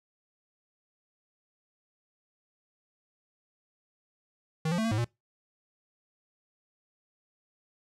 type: tone with pitch steps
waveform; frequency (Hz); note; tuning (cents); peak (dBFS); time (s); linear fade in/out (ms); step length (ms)
square; 158.7 / 174.3 / 221.3 / 227.2 / 107 / 118.6; D#3 / F3 / A3 / A#3 / A2 / A#2; +35 / -3 / +10 / -44 / -48 / +30; -27; 4.65-5.046; 5; 66
effects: noise-tail reverb RT60 0.2 s tail -23 dB re dry + low-pass 9000 Hz 12 dB/octave